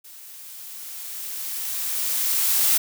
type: noise with level ramp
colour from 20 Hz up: blue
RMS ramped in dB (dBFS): -44 to -18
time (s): 0.04-2.78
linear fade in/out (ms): 10
effects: none